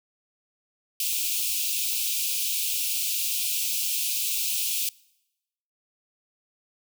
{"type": "high-pass noise", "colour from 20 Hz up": "white", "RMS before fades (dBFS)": -27, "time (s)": [1, 4.89], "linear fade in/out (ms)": 2, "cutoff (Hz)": 2400, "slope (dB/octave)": 96, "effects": ["noise-tail reverb RT60 0.9 s tail -24 dB re dry"]}